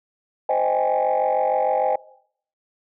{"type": "chord", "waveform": "sine", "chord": "Ab major seventh", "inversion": "first", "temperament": "equal with one note detuned", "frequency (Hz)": [518.4, 622.3, 784, 830.6], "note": ["C5", "Eb5", "G5", "Ab5"], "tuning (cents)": [-16, 0, 0, 0], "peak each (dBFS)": -22, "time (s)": [0.49, 1.96], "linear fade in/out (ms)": 5, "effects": ["noise-tail reverb RT60 0.6 s tail -19 dB re dry", "tanh soft clip ceiling -12 dBFS"]}